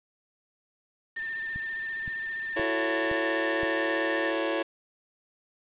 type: tone with vibrato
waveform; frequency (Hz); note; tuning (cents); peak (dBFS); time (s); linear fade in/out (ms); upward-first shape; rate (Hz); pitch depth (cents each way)
sine; 1800; A6; +39; -31; 1.16-4.31; 10; sine; 15; 22
type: click train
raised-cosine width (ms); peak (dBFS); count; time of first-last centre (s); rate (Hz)
5; -27; 5; 1.56-3.633; 1.93
type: chord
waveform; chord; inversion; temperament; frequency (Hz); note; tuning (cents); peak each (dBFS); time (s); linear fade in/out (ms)
sawtooth; F# minor seventh; third; just; 333 / 370 / 444 / 555; E4 / F#4 / A4 / C#5; +18 / 0 / +16 / +2; -26 / -32 / -30 / -26; 2.56-4.63; 10
effects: resampled to 8000 Hz + 8-bit